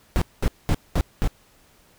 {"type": "noise bursts", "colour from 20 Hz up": "brown", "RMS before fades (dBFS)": -19, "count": 5, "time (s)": [0.16, 1.275], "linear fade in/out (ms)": 0, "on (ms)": 55, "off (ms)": 210, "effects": ["pink hiss -57 dBFS RMS until 1.98 s"]}